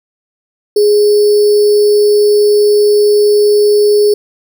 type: tone with sample-and-hold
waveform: sine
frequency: 415.3 Hz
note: G#4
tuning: in tune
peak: -5 dBFS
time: 0.76-4.14 s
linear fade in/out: 5 ms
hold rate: 4900 Hz
effects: none